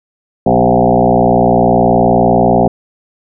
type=tone with frequency modulation; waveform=sine; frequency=458.6 Hz; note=A#4; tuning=28 cents flat; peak=-6 dBFS; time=0.46-2.68 s; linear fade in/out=5 ms; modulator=59.9 Hz; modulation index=5.5; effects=none